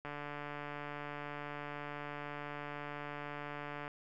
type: click train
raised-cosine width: 0.5 ms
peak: -28 dBFS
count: 560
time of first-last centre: 0.05-3.879 s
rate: 146 Hz
effects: none